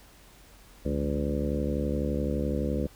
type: harmonic tone with a mistuned harmonic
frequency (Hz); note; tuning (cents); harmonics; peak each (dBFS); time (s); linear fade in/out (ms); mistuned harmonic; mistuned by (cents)
71.8; D2; -39; 1 / 2 / 3 / 4 / 5 / 6 / 7 / 8; -31 / -35 / -32 / -34 / -37 / -39 / -34 / -40; 0.85-2.87; 5; 2; +89
effects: added 45 Hz sine -55 dBFS peak until 2.95 s + pink hiss -55 dBFS RMS until 2.95 s